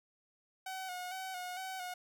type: tone with vibrato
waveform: sawtooth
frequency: 740 Hz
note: F#5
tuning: in tune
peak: -36 dBFS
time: 0.66-1.94 s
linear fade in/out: 5 ms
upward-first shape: square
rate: 2.2 Hz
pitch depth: 39 cents each way
effects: none